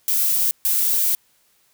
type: noise bursts at uneven times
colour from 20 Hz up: violet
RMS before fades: -19 dBFS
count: 2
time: 0.08-0.51 / 0.65-1.15 s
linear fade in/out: 0 ms
effects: white hiss -61 dBFS RMS until 1.73 s